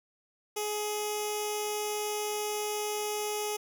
10% pulse tone with notch filter, 420.1 Hz, G#4, 20 cents sharp, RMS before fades -33 dBFS, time 0.56-3.57 s, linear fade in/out 10 ms, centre 1600 Hz, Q 0.54, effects none

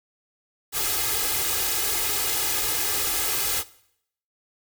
white noise with comb filter, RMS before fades -25 dBFS, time 0.72-3.64 s, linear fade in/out 50 ms, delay 2.4 ms, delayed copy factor +0.9, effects noise-tail reverb RT60 0.7 s tail -19 dB re dry

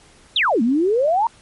sine exponential two-way sweep, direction down then up, 3944 to 217 to 953 Hz, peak -14 dBFS, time 0.36-1.27 s, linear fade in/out 2 ms, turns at 0.62 s, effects pink hiss -50 dBFS RMS until 1.41 s + MP3 48 kbps

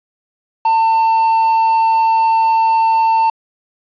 triangle tone, 898 Hz, A5, 35 cents sharp, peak -8 dBFS, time 0.65-3.3 s, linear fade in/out 5 ms, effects resampled to 11025 Hz + 7-bit

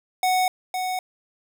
square tone with echo, 740 Hz, F#5, in tune, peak -19 dBFS, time 0.23-0.48 s, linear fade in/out 2 ms, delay 510 ms, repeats 1, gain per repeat -6 dB, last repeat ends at 0.99 s, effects none

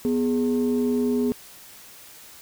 sine tone pair together, 246.1 / 415.4 Hz, B3 / G#4, -6 / 0 cents, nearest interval major sixth, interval 906 cents, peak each -20 / -23 dBFS, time 0.05-1.32 s, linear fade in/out 0 ms, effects tanh soft clip ceiling -15 dBFS + white hiss -46 dBFS RMS until 2.41 s

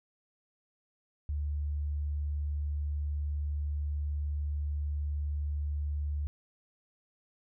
sine tone, 73.42 Hz, D2, in tune, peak -30 dBFS, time 1.29-6.27 s, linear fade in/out 0 ms, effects none

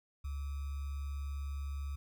sine tone with sample-and-hold, 70.3 Hz, C#2, 25 cents sharp, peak -36 dBFS, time 0.24-1.96 s, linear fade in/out 10 ms, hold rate 1225 Hz, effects none

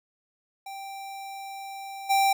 square tone with level steps, 784 Hz, G5, in tune, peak -37 / -20 dBFS, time 0.66-2.33 s, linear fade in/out 5 ms, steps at 2.09 s, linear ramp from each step 20 ms, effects none

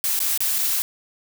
blue noise with dropouts, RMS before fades -22 dBFS, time 0.04-0.82 s, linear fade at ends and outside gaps 0 ms, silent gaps 0.191-0.202 / 0.376-0.405 / 0.583-0.587 s, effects none

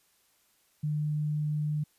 sine tone, 150.5 Hz, D3, 43 cents sharp, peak -27 dBFS, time 0.83-1.84 s, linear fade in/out 10 ms, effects white hiss -68 dBFS RMS until 1.98 s + resampled to 32000 Hz

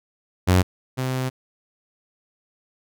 sawtooth tone pair in turn, 91.5 / 129.4 Hz, F#2 / C3, -19 / -19 cents, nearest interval tritone, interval 600 cents, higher second, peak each -10 / -19 dBFS, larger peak first, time 0.47-0.63 / 0.97-1.3 s, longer second, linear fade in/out 20 ms, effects none

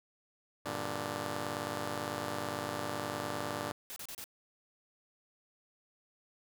5% pulse chord, G minor, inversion none, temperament just, 98 / 117.6 / 147 Hz, G2 / Bb2 / D3, 0 / +16 / +2 cents, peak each -30 dBFS, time 0.65-3.72 s, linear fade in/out 10 ms
white noise bursts, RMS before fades -44 dBFS, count 4, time 3.9-4.241 s, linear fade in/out 0 ms, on 62 ms, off 31 ms
effects none

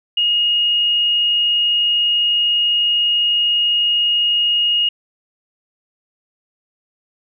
sine tone, 2866 Hz, F7, 44 cents sharp, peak -13 dBFS, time 0.17-4.89 s, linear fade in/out 5 ms, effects none

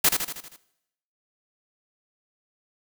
white noise with echo, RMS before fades -18 dBFS, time 0.04-0.09 s, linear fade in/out 5 ms, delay 79 ms, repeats 6, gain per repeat -5 dB, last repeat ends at 0.564 s, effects noise-tail reverb RT60 0.8 s tail -18 dB re dry

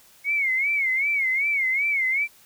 sine tone with vibrato, 2184 Hz, C#7, 26 cents flat, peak -20 dBFS, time 0.24-2.28 s, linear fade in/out 50 ms, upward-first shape sine, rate 2.6 Hz, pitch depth 120 cents each way, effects white hiss -54 dBFS RMS until 2.45 s

